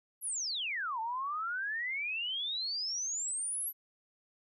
sine exponential two-way sweep, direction down then up, 11940 to 874 to 11940 Hz, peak -33 dBFS, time 0.21-3.73 s, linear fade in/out 50 ms, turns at 1 s, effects none

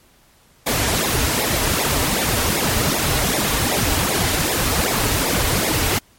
pink noise with flanger, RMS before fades -19 dBFS, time 0.66-5.99 s, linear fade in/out 10 ms, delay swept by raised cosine 0.65 to 5.85 ms, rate 2.6 Hz, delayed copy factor -0.95, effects pink hiss -54 dBFS RMS until 6.18 s + MP3 64 kbps

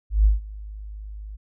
sine tone with ADSR envelope, 51.91 Hz, G#1, in tune, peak -11 dBFS, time 0.1-1.37 s, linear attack 150 ms, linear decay 150 ms, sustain -22 dB, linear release 19 ms, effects none

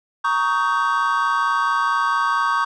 triangle chord, Eb dominant seventh, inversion second, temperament just, 933.4 / 1120.1 / 1244.5 / 1555.6 Hz, Bb5 / Db6 / Eb6 / G6, +2 / +18 / 0 / -14 cents, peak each -23 / -18 / -23 / -22 dBFS, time 0.24-2.65 s, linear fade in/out 10 ms, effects resampled to 22050 Hz

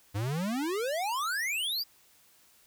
square exponential sweep, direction up, 96 to 4978 Hz, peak -30 dBFS, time 0.14-1.84 s, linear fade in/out 20 ms, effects white hiss -62 dBFS RMS until 2.66 s

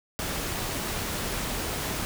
pink noise, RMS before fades -31 dBFS, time 0.19-2.05 s, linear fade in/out 0 ms, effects none

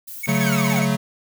violet noise, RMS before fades -35 dBFS, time 0.07-0.8 s, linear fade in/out 10 ms
square tone with tremolo, 2217 Hz, C#7, in tune, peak -25 dBFS, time 0.23-0.87 s, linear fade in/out 10 ms, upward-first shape square, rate 17 Hz, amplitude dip 80%
square chord, F# minor, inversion second, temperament equal with one note detuned, 140.85 / 185 / 220 Hz, C#3 / F#3 / A3, +28 / 0 / 0 cents, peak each -23 dBFS, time 0.27-0.97 s, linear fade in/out 20 ms
sawtooth linear sweep, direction down, 1800 to 526 Hz, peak -24 dBFS, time 0.38-0.85 s, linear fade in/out 50 ms
effects none

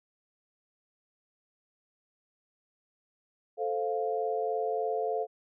sine chord, F major, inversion first, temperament equal, 440 / 523.3 / 698.5 Hz, A4 / C5 / F5, 0 / 0 / 0 cents, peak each -31 / -35 / -32 dBFS, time 3.57-5.27 s, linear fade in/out 50 ms, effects none

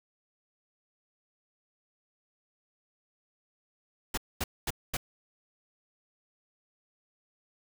pink noise bursts, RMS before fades -31 dBFS, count 4, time 4.14-4.97 s, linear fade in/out 5 ms, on 35 ms, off 230 ms, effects none

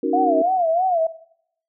sine chord, D# minor seventh, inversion third, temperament equal, 277.2 / 311.1 / 370 / 466.2 Hz, C#4 / D#4 / F#4 / A#4, 0 / 0 / 0 / 0 cents, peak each -24 dBFS, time 0.03-0.42 s, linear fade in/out 5 ms
sine tone with vibrato, 698.5 Hz, F5, in tune, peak -16 dBFS, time 0.13-1.07 s, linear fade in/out 5 ms, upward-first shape sine, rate 3.1 Hz, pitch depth 140 cents each way
effects noise-tail reverb RT60 0.7 s tail -18 dB re dry

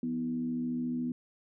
sine tone with frequency modulation, 246.9 Hz, B3, in tune, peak -30 dBFS, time 0.03-1.12 s, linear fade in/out 2 ms, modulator 74.1 Hz, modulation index 0.55, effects none

